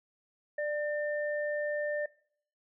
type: tone pair together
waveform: sine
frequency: 592.6 / 1800 Hz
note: D5 / A6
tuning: +15 / +39 cents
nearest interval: octave + perfect fifth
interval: 1924 cents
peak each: -31 / -37 dBFS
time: 0.58-2.06 s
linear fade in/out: 5 ms
effects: noise-tail reverb RT60 0.6 s tail -22 dB re dry